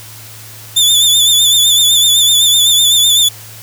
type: tone with vibrato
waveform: sawtooth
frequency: 3520 Hz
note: A7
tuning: in tune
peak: -4 dBFS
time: 0.76-3.29 s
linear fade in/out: 10 ms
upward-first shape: sine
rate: 7.9 Hz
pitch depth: 55 cents each way
effects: added 109 Hz sine -36 dBFS peak until 3.62 s + white hiss -34 dBFS RMS until 3.62 s